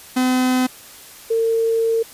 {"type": "tone pair in turn", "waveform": ["45% pulse", "sine"], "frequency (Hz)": [254.7, 453.8], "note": ["C4", "A#4"], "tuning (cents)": [-46, -47], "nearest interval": "minor seventh", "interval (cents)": 999, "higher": "second", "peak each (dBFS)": -15, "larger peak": "neither", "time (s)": [[0.16, 0.67], [1.3, 2.03]], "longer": "second", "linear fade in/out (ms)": 10, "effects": ["white hiss -41 dBFS RMS until 2.13 s", "resampled to 32000 Hz"]}